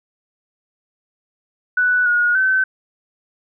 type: tone with pitch steps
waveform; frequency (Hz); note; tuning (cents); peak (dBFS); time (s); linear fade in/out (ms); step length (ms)
sine; 1484 / 1443 / 1531; F#6 / F#6 / G6; +5 / -44 / -41; -13; 1.77-2.64; 5; 290
effects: none